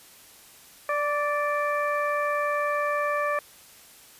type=harmonic tone with a mistuned harmonic; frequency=587.3 Hz; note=D5; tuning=in tune; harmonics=1 / 2 / 3 / 4; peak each=-27 / -27 / -31 / -36 dBFS; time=0.89-3.39 s; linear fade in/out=2 ms; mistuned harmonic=2; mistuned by=-15 cents; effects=white hiss -51 dBFS RMS until 4.19 s + resampled to 32000 Hz